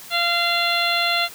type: harmonic tone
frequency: 690 Hz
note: F5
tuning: 21 cents flat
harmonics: 1 / 2 / 3 / 4 / 5 / 6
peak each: -25 / -25 / -25 / -25 / -25 / -25 dBFS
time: 0.1-1.29 s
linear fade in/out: 50 ms
effects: white hiss -40 dBFS RMS until 1.34 s